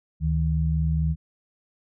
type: tone pair together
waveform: sine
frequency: 73.42 / 157.79 Hz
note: D2 / D#3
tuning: 0 / +25 cents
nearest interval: octave + minor second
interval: 1325 cents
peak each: -23 dBFS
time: 0.2-1.16 s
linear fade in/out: 50 ms
effects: none